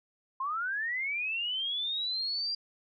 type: linear sweep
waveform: sine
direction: up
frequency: 1030 to 4800 Hz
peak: -30 dBFS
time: 0.4-2.55 s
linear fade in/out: 5 ms
effects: none